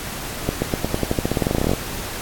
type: accelerating click train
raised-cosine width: 2 ms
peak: -5 dBFS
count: 22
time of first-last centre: 0.49-1.735 s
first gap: 130 ms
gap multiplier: 0.91
effects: pink hiss -30 dBFS RMS until 2.21 s + AAC 64 kbps